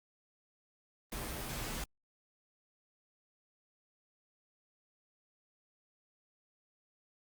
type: noise with comb filter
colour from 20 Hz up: pink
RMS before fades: -40 dBFS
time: 1.12-1.84 s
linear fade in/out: 2 ms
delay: 11 ms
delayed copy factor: -0.55
effects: Opus 32 kbps